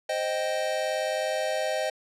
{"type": "chord", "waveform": "square", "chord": "C minor", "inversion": "none", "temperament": "equal with one note detuned", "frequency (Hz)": [523.3, 622.3, 780.4], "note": ["C5", "Eb5", "G5"], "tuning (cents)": [0, 0, -8], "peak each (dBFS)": [-32, -29, -34], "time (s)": [0.09, 1.9], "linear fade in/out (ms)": 5, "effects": ["low-pass 9000 Hz 12 dB/octave"]}